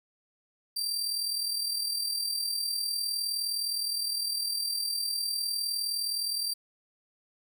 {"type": "tone with amplitude modulation", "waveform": "sawtooth", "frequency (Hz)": 4699, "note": "D8", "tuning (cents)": 0, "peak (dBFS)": -24, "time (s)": [0.76, 6.54], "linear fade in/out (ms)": 10, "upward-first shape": "sine", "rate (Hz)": 39.6, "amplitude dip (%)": 50, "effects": []}